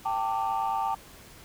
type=chord; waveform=sine; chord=G suspended second; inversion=none; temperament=equal with one note detuned; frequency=784 / 892.8 / 1174.7 Hz; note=G5 / A5 / D6; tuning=0 / +25 / 0 cents; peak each=-28 / -28 / -32 dBFS; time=0.05-0.95 s; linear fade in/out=10 ms; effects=tanh soft clip ceiling -20 dBFS + pink hiss -50 dBFS RMS until 1.44 s